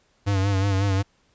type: tone with vibrato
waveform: square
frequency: 98 Hz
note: G2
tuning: in tune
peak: -20 dBFS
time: 0.26-1.03 s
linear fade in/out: 20 ms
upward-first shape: sine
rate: 5.5 Hz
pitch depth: 55 cents each way
effects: pink hiss -64 dBFS RMS until 1.34 s + resampled to 16000 Hz